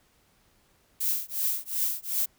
violet noise with tremolo, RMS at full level -25 dBFS, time 1-2.26 s, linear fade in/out 10 ms, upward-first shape triangle, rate 2.7 Hz, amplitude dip 100%, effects pink hiss -65 dBFS RMS until 2.38 s

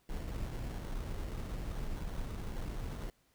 brown noise with sample-and-hold, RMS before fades -39 dBFS, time 0.09-3.1 s, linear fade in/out 2 ms, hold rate 2450 Hz, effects pink hiss -72 dBFS RMS until 3.34 s

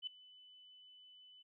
sine tone with ADSR envelope, 3002 Hz, F#7, 24 cents sharp, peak -37 dBFS, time 0.02-1.43 s, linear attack 50 ms, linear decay 4 ms, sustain -21 dB, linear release 16 ms, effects none

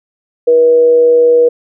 sine tone with amplitude modulation, 482.5 Hz, B4, 40 cents flat, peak -3 dBFS, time 0.47-1.49 s, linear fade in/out 10 ms, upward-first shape sine, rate 160 Hz, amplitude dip 30%, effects none

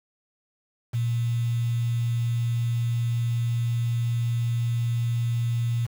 sine tone with quantisation, 117.9 Hz, A#2, 20 cents sharp, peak -22 dBFS, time 0.93-5.87 s, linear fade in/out 20 ms, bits 7, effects none

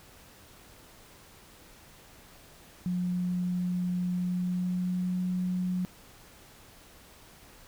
sine tone with pitch glide, 179.3 to 181.91 Hz, F3 to F#3, +46 to -29 cents, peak -27 dBFS, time 2.86-5.85 s, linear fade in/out 0 ms, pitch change +25 cents, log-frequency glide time 4.12-5.22 s, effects pink hiss -54 dBFS RMS until 7.67 s

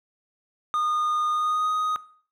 triangle tone with pitch glide, 1224 to 1248.3 Hz, D#6 to D#6, -29 to +5 cents, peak -20 dBFS, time 0.74-1.96 s, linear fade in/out 0 ms, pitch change +34 cents, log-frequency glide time 1.31-1.69 s, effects noise-tail reverb RT60 0.5 s tail -19 dB re dry

